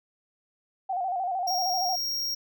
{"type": "tone with vibrato", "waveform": "sine", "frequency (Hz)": 740, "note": "F#5", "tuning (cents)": 0, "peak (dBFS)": -26, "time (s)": [0.89, 1.96], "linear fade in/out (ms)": 10, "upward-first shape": "square", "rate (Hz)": 13, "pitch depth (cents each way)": 66}
{"type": "tone", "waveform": "square", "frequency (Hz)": 5588, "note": "F8", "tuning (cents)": 0, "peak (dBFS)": -28, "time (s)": [1.47, 2.35], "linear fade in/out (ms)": 10}
{"effects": []}